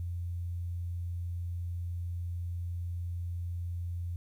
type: tone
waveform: sine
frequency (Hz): 86.9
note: F2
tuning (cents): -8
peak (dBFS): -33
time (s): 0-4.16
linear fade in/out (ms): 0
effects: 11-bit